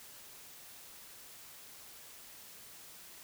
silence, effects white hiss -53 dBFS RMS until 3.23 s

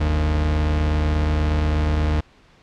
40% pulse tone pair together, 48.08 / 76.4 Hz, G1 / D#2, -33 / -31 cents, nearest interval minor sixth, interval 802 cents, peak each -26 / -17 dBFS, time 0-2.21 s, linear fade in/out 10 ms, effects pink hiss -53 dBFS RMS until 2.62 s + low-pass 4000 Hz 12 dB/octave

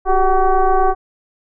sine tone with frequency modulation, 370 Hz, F#4, in tune, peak -10 dBFS, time 0.05-0.95 s, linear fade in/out 50 ms, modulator 384 Hz, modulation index 1.8, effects none

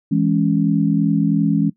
sine chord, C# minor, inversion first, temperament equal, 164.81 / 207.7 / 277.2 Hz, E3 / G#3 / C#4, 0 / 0 / 0 cents, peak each -18 dBFS, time 0.11-1.7 s, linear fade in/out 10 ms, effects noise-tail reverb RT60 0.1 s tail -19 dB re dry

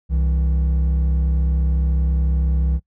triangle tone pair together, 65.41 / 161.99 Hz, C2 / E3, 0 / -30 cents, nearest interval octave + major third, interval 1570 cents, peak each -13 / -23 dBFS, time 0.09-2.8 s, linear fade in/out 50 ms, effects noise-tail reverb RT60 0.1 s tail -21 dB re dry + tanh soft clip ceiling -10 dBFS

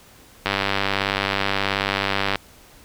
click train, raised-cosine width 0.3 ms, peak -4 dBFS, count 188, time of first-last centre 0.46-2.357 s, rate 98.6 Hz, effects pink hiss -49 dBFS RMS until 2.84 s

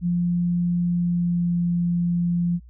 sine tone with pitch glide, 174.6 to 173.39 Hz, F3 to F3, 0 to -12 cents, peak -19 dBFS, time 0.01-2.6 s, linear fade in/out 50 ms, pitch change -12 cents, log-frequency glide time 0.86-1.55 s, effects added 60 Hz sine -43 dBFS peak until 2.69 s

